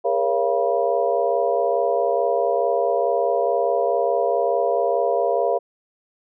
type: tone cluster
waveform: sine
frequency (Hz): 409.1 / 473.8 / 556 / 686 / 971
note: G#4 / A#4 / C#5 / F5 / B5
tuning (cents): -26 / +28 / +5 / -31 / -30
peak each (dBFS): -25 / -23 / -23 / -22 / -30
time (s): 0.04-5.59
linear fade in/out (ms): 20
effects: none